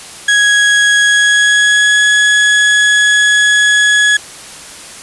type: tone with pitch glide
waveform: 35% pulse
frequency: 1661.2 to 1683.4 Hz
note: G#6 to G#6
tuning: 0 to +23 cents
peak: -5 dBFS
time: 0.28-4.17 s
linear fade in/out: 5 ms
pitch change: +23 cents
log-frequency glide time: 1.02-2.03 s
effects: white hiss -31 dBFS RMS until 5.02 s + resampled to 24000 Hz